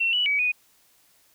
sine tone with pitch steps, 2713 / 2951 / 2276 / 2478 Hz, E7 / F#7 / C#7 / D#7, +49 / -5 / +45 / -8 cents, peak -20 dBFS, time 0-0.52 s, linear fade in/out 10 ms, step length 130 ms, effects white hiss -61 dBFS RMS until 1.34 s

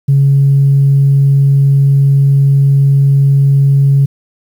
sine tone, 138.7 Hz, C#3, 1 cent sharp, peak -4 dBFS, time 0.08-4.06 s, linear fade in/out 10 ms, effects tanh soft clip ceiling -1 dBFS + 7-bit

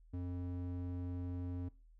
square tone with band-pass filter, 88.8 Hz, F2, 29 cents sharp, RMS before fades -41 dBFS, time 0.13-1.69 s, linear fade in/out 10 ms, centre 180 Hz, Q 2.9, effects noise-tail reverb RT60 0.3 s tail -20 dB re dry + added 40 Hz sine -59 dBFS peak until 1.99 s

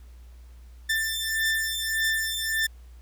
sawtooth beating tone pair, 1778 / 1779.7 Hz, A6 / A6, +18 / +19 cents, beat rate 1.7 Hz, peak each -24 dBFS, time 0.89-2.67 s, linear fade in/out 10 ms, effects added 60 Hz sine -44 dBFS peak until 3.01 s + pink hiss -62 dBFS RMS until 3.01 s

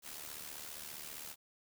white noise with amplitude modulation, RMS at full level -44 dBFS, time 0.02-1.36 s, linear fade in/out 50 ms, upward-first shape sine, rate 75.1 Hz, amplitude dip 65%, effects none

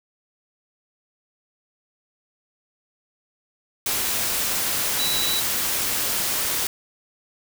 sine tone in noise, 3933 Hz, B7, 8 cents flat, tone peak -24 dBFS, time 4.99-5.4 s, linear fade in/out 2 ms, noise white, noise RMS -24 dBFS, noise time 3.86-6.67 s, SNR -3 dB, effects none

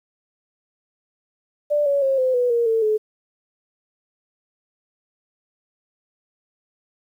sine tone with pitch steps, 589 / 563.1 / 538.2 / 514.5 / 491.9 / 470.2 / 449.5 / 429.7 Hz, D5 / C#5 / C5 / C5 / B4 / A#4 / A4 / A4, +5 / +27 / +49 / -29 / -7 / +15 / +37 / -41 cents, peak -16 dBFS, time 1.7-2.98 s, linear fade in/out 20 ms, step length 160 ms, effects 9-bit

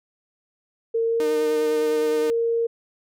sine tone with pitch glide, 456.7 to 462.5 Hz, A#4 to A#4, -36 to -14 cents, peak -19 dBFS, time 0.94-2.67 s, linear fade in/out 10 ms, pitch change +22 cents, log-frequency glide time 1.05-1.22 s
sawtooth tone with vibrato, 305 Hz, D#4, 34 cents flat, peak -24 dBFS, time 1.2-2.3 s, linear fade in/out 0 ms, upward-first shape sine, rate 9.8 Hz, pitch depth 20 cents each way
effects none

